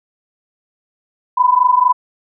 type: tone pair together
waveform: sine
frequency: 986 / 1010.2 Hz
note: B5 / B5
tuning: -3 / +39 cents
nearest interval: unison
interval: 42 cents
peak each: -12 dBFS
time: 1.37-1.93 s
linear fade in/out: 10 ms
effects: none